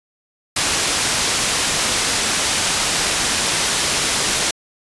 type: low-pass noise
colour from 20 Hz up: white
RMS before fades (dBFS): -19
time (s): 0.56-4.51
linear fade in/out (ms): 5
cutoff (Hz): 8200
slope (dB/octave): 12
effects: resampled to 24000 Hz